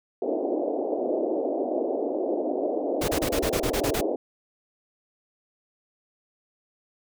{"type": "band-pass noise", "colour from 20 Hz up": "pink", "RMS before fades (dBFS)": -27, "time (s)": [0.22, 4.16], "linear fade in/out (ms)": 2, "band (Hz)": [280, 690], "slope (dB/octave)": 48}
{"type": "noise bursts", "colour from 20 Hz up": "pink", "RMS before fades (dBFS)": -28, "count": 10, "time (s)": [3.01, 4.012], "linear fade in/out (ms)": 10, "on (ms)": 75, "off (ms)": 28}
{"effects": []}